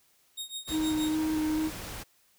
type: tone with tremolo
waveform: sawtooth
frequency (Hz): 3729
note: A#7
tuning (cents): 0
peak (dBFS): -30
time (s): 0.37-1.15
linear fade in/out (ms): 10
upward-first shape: triangle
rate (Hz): 6.4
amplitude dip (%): 95
type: noise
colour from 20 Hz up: pink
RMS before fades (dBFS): -40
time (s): 0.67-2.04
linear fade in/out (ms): 20
type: tone with vibrato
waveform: triangle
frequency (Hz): 311.1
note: D#4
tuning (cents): 0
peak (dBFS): -24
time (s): 0.7-1.71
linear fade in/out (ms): 50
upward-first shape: square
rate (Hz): 2.3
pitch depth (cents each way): 11
effects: white hiss -66 dBFS RMS until 2.38 s